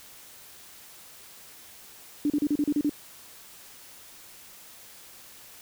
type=tone bursts; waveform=sine; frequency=293.7 Hz; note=D4; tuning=in tune; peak=-21 dBFS; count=8; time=2.25-2.895 s; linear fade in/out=2 ms; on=50 ms; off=35 ms; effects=white hiss -49 dBFS RMS until 5.61 s